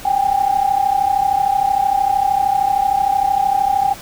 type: tone pair together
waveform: sine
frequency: 776.9 / 810 Hz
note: G5 / G#5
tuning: -16 / -43 cents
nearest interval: minor second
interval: 73 cents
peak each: -16 dBFS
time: 0.05-3.94 s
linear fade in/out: 5 ms
effects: pink hiss -35 dBFS RMS until 4.01 s

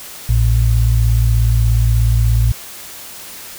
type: tone pair together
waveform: sine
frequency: 56.59 / 113.3 Hz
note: A1 / A#2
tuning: +49 / -49 cents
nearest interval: octave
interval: 1202 cents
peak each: -12 / -13 dBFS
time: 0.29-2.52 s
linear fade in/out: 5 ms
effects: white hiss -33 dBFS RMS until 3.58 s

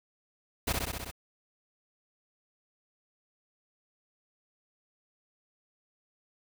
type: noise with echo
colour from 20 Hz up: pink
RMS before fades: -29 dBFS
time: 0.67-0.73 s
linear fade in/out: 10 ms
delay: 64 ms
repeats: 6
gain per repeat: -2 dB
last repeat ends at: 1.114 s
effects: none

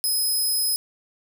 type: tone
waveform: 10% pulse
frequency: 5090 Hz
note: D#8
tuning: 39 cents sharp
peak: -15 dBFS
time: 0.04-0.76 s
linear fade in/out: 0 ms
effects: none

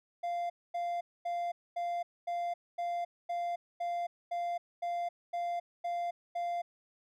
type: tone bursts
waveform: triangle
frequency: 695 Hz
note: F5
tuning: 9 cents flat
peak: -30 dBFS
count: 13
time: 0.23-6.62 s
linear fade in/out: 10 ms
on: 270 ms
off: 240 ms
effects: none

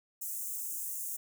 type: high-pass noise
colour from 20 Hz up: white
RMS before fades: -38 dBFS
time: 0.21-1.17 s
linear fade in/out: 10 ms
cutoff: 6600 Hz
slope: 48 dB/octave
effects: none

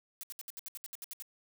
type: noise bursts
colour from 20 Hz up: blue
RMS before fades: -43 dBFS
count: 12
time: 0.21-1.223 s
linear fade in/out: 0 ms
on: 23 ms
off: 67 ms
effects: none

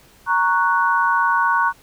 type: chord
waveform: sine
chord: F# major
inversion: first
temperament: equal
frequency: 932.3 / 1108.7 / 1480 Hz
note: A#5 / C#6 / F#6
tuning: 0 / 0 / 0 cents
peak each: -19 dBFS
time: 0.26-1.73 s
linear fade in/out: 50 ms
effects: pink hiss -51 dBFS RMS until 1.82 s

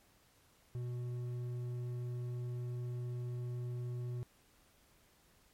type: tone with hard clipping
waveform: sine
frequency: 122.4 Hz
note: B2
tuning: 15 cents flat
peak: -39 dBFS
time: 0.75-4.23 s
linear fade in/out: 0 ms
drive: 6 dB
effects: pink hiss -68 dBFS RMS until 5.53 s + MP3 64 kbps

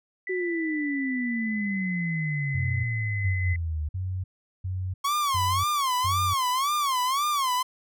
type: tone with pitch glide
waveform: sine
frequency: 1984 to 2033 Hz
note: B6 to B6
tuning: +7 to +50 cents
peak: -31 dBFS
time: 0.27-3.56 s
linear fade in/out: 2 ms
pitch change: +43 cents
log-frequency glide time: 1.23-1.8 s
type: exponential sweep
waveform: sine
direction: down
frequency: 376.4 to 73.8 Hz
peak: -26 dBFS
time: 0.29-3.89 s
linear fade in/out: 10 ms
type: tone bursts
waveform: sine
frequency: 92.7 Hz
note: F#2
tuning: 4 cents sharp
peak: -27 dBFS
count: 6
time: 2.54-6.34 s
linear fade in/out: 10 ms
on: 300 ms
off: 400 ms
type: tone with vibrato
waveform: 45% pulse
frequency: 1093 Hz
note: C#6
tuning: 25 cents flat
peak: -23 dBFS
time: 5.04-7.63 s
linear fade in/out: 10 ms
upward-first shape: sine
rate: 1.9 Hz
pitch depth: 170 cents each way
effects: none

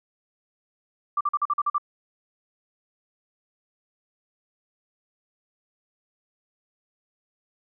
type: tone bursts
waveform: sine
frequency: 1174.7 Hz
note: D6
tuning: in tune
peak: -20 dBFS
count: 8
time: 1.17-1.782 s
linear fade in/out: 5 ms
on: 38 ms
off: 44 ms
effects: none

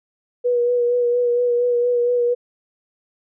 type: tone with vibrato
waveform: sine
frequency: 484.7 Hz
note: B4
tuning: 32 cents flat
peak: -15 dBFS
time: 0.44-2.35 s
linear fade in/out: 20 ms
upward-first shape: sine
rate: 4.3 Hz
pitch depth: 23 cents each way
effects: none

